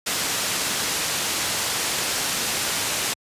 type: low-pass noise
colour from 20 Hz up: white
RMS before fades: -25 dBFS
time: 0.06-3.14 s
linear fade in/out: 10 ms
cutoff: 8300 Hz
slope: 12 dB/octave
effects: high-pass 80 Hz 12 dB/octave + resampled to 32000 Hz